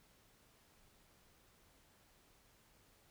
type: silence
effects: pink hiss -69 dBFS RMS until 3.1 s